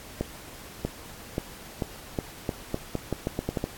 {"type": "accelerating click train", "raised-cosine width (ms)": 2, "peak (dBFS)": -13, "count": 14, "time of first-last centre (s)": [0.21, 3.641], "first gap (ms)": 640, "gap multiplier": 0.83, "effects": ["pink hiss -45 dBFS RMS until 3.77 s", "AAC 64 kbps"]}